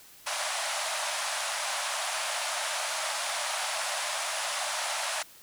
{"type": "band-pass noise", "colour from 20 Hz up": "pink", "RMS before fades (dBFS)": -32, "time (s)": [0.26, 5.23], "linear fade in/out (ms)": 10, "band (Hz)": [580, 11000], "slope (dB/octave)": 96, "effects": ["white hiss -53 dBFS RMS until 5.42 s"]}